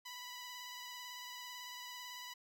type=tone with vibrato; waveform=10% pulse; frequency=987.8 Hz; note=B5; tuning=in tune; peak=-38 dBFS; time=0.05-2.34 s; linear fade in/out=10 ms; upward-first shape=square; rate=18 Hz; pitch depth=16 cents each way; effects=none